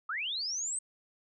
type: linear sweep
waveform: sine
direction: up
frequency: 1174.7 to 8372 Hz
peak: -32 dBFS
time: 0.09-0.79 s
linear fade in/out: 5 ms
effects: none